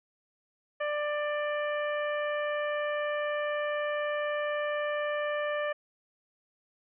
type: harmonic tone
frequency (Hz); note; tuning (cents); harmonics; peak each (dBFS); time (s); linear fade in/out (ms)
592; D5; +14; 1 / 2 / 3 / 4 / 5; -30 / -37 / -36 / -43 / -46; 0.8-5.73; 10
effects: none